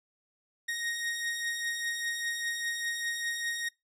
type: beating tone pair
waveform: sawtooth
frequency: 1864.7 / 1869.7 Hz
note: A#6 / A#6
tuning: 0 / +5 cents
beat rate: 5 Hz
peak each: -36 / -29 dBFS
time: 0.68-3.69 s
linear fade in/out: 10 ms
effects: noise-tail reverb RT60 0.2 s tail -24 dB re dry + low-pass 12000 Hz 12 dB/octave